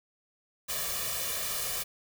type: noise with comb filter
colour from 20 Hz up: white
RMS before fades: -33 dBFS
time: 0.68-1.84 s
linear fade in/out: 20 ms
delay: 1.7 ms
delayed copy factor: +0.8
effects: none